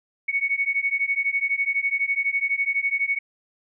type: beating tone pair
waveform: sine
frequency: 2217 / 2229 Hz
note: C#7 / C#7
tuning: 0 / +9 cents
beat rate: 12 Hz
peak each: -24 dBFS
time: 0.28-3.19 s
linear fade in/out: 10 ms
effects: none